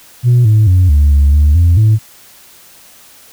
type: tone with pitch steps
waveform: sine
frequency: 122 / 107.9 / 91.5 / 72.6 / 70.9 / 73.9 / 85.3 / 108.7 Hz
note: B2 / A2 / F#2 / D2 / C#2 / D2 / F2 / A2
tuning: -21 / -33 / -19 / -19 / +40 / +11 / -40 / -21 cents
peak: -3 dBFS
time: 0.23-1.99 s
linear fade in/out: 50 ms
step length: 220 ms
effects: tanh soft clip ceiling -3 dBFS + white hiss -41 dBFS RMS until 3.32 s